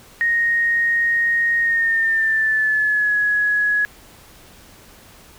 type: tone with pitch glide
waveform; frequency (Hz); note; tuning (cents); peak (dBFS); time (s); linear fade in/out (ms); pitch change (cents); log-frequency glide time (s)
sine; 1864 to 1679.9; A#6 to G#6; -1 to +19; -15; 0.21-3.85; 0; -180; 1.6-3.17
effects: pink hiss -46 dBFS RMS until 5.38 s